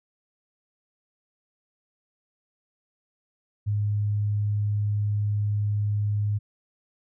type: tone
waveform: sine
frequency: 103.83 Hz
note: G#2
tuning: in tune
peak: -22 dBFS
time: 3.66-6.39 s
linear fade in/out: 20 ms
effects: none